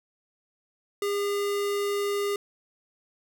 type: tone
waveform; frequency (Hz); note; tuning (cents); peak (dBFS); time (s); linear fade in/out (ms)
square; 405.3; G#4; -42; -26; 1.02-2.36; 2
effects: none